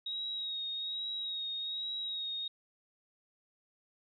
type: tone with vibrato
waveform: sine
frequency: 3785 Hz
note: A#7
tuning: 26 cents sharp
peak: -35 dBFS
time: 0.06-2.48 s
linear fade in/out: 5 ms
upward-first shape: sine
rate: 1.2 Hz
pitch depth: 32 cents each way
effects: none